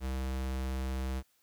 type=tone; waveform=square; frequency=65.41 Hz; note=C2; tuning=in tune; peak=-33 dBFS; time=0-1.23 s; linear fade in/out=50 ms; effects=white hiss -71 dBFS RMS until 1.42 s